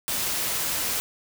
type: noise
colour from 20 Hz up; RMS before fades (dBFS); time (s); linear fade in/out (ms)
white; -27; 0.08-1; 0
effects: none